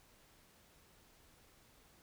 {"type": "silence", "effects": ["pink hiss -66 dBFS RMS until 2.02 s"]}